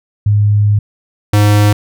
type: tone pair in turn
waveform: sine / square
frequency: 103.83 / 103.83 Hz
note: G#2 / G#2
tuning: 0 / 0 cents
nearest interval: unison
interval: 0 cents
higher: neither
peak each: -7 dBFS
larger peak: neither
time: 0.26-0.79 / 1.33-1.73 s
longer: first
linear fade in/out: 5 ms
effects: none